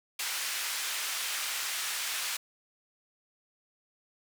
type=band-pass noise; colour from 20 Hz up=pink; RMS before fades=-34 dBFS; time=0.19-2.37 s; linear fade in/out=5 ms; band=1700 to 14000 Hz; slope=12 dB/octave; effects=none